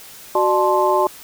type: tone cluster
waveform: sine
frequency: 371.7 / 601 / 872 / 1050 Hz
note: F#4 / D5 / A5 / C6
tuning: +8 / +40 / -16 / +6 cents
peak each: -19 dBFS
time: 0.35-1.07 s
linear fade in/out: 2 ms
effects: white hiss -40 dBFS RMS until 1.23 s